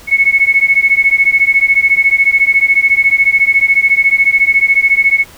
sine beating tone pair, 2194 / 2208 Hz, C#7 / C#7, -18 / -7 cents, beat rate 14 Hz, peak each -10 dBFS, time 0.07-5.25 s, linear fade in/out 50 ms, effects pink hiss -38 dBFS RMS until 5.37 s

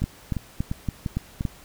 two click trains, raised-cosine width 5 ms, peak -14 / -12 dBFS, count 5 / 6, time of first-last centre 0.02-1.409 / 0.04-1.452 s, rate 2.88 / 3.54 Hz, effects pink hiss -49 dBFS RMS until 1.64 s

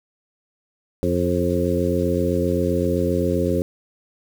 harmonic tone with a mistuned harmonic, 87.7 Hz, F2, 8 cents sharp, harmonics 1 / 2 / 3 / 4 / 5 / 6, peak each -25 / -25 / -25 / -25 / -25 / -25 dBFS, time 1.03-3.62 s, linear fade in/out 0 ms, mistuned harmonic 6, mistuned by +20 cents, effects 7-bit

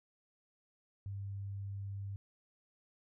sine tone, 99.1 Hz, G2, 19 cents sharp, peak -39 dBFS, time 1.06-2.16 s, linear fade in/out 0 ms, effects none

